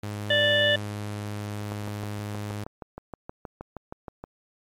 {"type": "tone", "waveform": "sawtooth", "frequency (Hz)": 103.83, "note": "G#2", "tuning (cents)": 0, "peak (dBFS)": -27, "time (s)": [0.03, 2.64], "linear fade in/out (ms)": 5}
{"type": "harmonic tone", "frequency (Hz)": 587.3, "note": "D5", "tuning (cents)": 0, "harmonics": [1, 3, 5, 6], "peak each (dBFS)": [-23, -23, -25, -28], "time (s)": [0.3, 0.76], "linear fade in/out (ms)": 5}
{"type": "click train", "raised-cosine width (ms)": 1, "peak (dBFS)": -22, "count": 17, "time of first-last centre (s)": [1.72, 4.24], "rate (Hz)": 6.35}
{"effects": ["MP3 64 kbps"]}